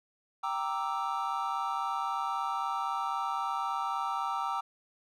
triangle chord, E half-diminished seventh, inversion first, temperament equal, 784 / 932.3 / 1174.7 / 1318.5 Hz, G5 / Bb5 / D6 / E6, 0 / 0 / 0 / 0 cents, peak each -34 dBFS, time 0.43-4.61 s, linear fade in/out 10 ms, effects none

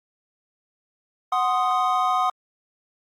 triangle chord, C diminished, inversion second, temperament equal, 740 / 1046.5 / 1244.5 Hz, Gb5 / C6 / Eb6, 0 / 0 / 0 cents, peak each -21 / -23 / -21 dBFS, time 1.32-2.3 s, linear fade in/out 5 ms, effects Opus 48 kbps

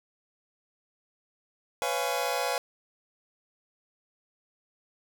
sawtooth chord, C# dominant seventh, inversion third, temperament just, 498.9 / 554.4 / 693 / 831.5 Hz, B4 / C#5 / E#5 / G#5, +17 / 0 / -14 / +2 cents, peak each -29 dBFS, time 1.82-2.58 s, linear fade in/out 0 ms, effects none

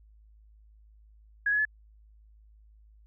sine tone with pitch steps, 1661.2 / 1690.2 / 1719.8 Hz, G#6 / G#6 / A6, 0 / +30 / -40 cents, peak -23 dBFS, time 1.46-1.652 s, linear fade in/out 5 ms, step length 64 ms, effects added 53 Hz sine -54 dBFS peak until 3.06 s

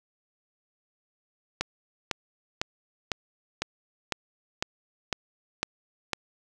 click train, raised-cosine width 0.2 ms, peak -9 dBFS, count 10, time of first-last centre 1.61-6.133 s, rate 1.99 Hz, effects none

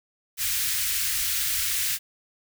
white band-stop noise, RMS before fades -26 dBFS, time 0.37-1.99 s, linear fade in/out 50 ms, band 100 to 1600 Hz, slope 24 dB/octave, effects none

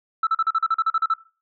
sine tone bursts, 1321 Hz, E6, 3 cents sharp, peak -15 dBFS, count 12, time 0.23-1.139 s, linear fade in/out 5 ms, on 40 ms, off 39 ms, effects noise-tail reverb RT60 0.4 s tail -22 dB re dry + tanh soft clip ceiling -14 dBFS

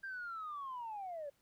sine linear sweep, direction down, 1600 to 551 Hz, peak -40 dBFS, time 0.03-1.3 s, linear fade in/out 10 ms, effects tanh soft clip ceiling -37 dBFS + pink hiss -75 dBFS RMS until 1.41 s

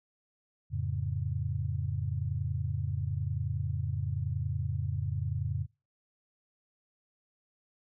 sine chord, F augmented, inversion none, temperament equal with one note detuned, 87.31 / 108.3 / 138.59 Hz, F2 / A2 / C#3, 0 / -27 / 0 cents, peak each -34 / -34 / -34 dBFS, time 0.7-5.67 s, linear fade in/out 50 ms, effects noise-tail reverb RT60 0.3 s tail -26 dB re dry

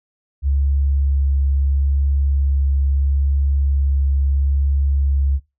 sine tone with vibrato, 69.3 Hz, C#2, in tune, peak -14 dBFS, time 0.42-5.4 s, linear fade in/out 50 ms, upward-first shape sine, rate 0.75 Hz, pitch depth 9 cents each way, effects noise-tail reverb RT60 0.3 s tail -23 dB re dry

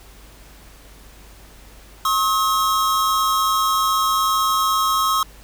square tone pair together, 1081 / 1278.5 Hz, C#6 / D#6, -44 / +47 cents, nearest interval minor third, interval 291 cents, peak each -20 dBFS, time 2.05-5.23 s, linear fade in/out 2 ms, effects added 50 Hz sine -44 dBFS peak until 5.43 s + pink hiss -47 dBFS RMS until 5.43 s

